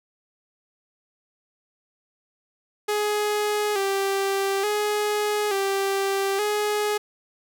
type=tone with vibrato; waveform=sawtooth; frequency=405.1 Hz; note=G#4; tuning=43 cents flat; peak=-18 dBFS; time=2.88-6.98 s; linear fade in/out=10 ms; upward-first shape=square; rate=0.57 Hz; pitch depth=57 cents each way; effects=none